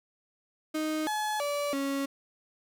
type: tone with pitch steps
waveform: 35% pulse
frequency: 310.8 / 852 / 578 / 276.1 Hz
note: D#4 / G#5 / D5 / C#4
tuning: -2 / +44 / -28 / -7 cents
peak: -27 dBFS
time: 0.74-2.06 s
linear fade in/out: 10 ms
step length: 330 ms
effects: none